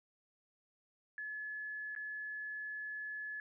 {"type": "tone with dropouts", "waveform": "sine", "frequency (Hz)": 1711, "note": "A6", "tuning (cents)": -49, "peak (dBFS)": -40, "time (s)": [1.18, 3.4], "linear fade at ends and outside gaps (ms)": 1, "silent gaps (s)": [1.951, 1.962], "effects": []}